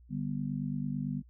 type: chord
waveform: sine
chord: G major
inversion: second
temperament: just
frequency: 147 / 196 / 245 Hz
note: D3 / G3 / B3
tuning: +2 / 0 / -14 cents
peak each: -35 / -37 / -36 dBFS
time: 0.09-1.23 s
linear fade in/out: 50 ms
effects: added 60 Hz sine -54 dBFS peak until 1.29 s